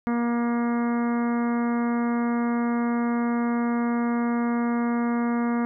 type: harmonic tone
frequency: 237 Hz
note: A#3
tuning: 29 cents sharp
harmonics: 1 / 2 / 3 / 4 / 5 / 6 / 7 / 8 / 9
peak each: -22 / -33 / -35 / -36 / -36 / -40 / -43 / -45 / -44 dBFS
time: 0.07-5.65 s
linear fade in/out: 0 ms
effects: none